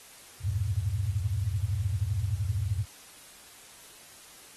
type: tone cluster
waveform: sine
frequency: 76 / 94.5 / 107.4 / 117.8 Hz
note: D#2 / F#2 / A2 / A#2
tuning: -40 / +37 / -41 / +19 cents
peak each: -35 / -29 / -32 / -35 dBFS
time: 0.4-2.86 s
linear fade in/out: 50 ms
effects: white hiss -51 dBFS RMS until 4.56 s + AAC 32 kbps